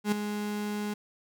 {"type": "tone with ADSR envelope", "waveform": "35% pulse", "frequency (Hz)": 208.2, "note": "G#3", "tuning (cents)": 5, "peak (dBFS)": -20, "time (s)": [0.04, 0.94], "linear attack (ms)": 80, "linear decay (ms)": 6, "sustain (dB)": -9, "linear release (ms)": 8, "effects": []}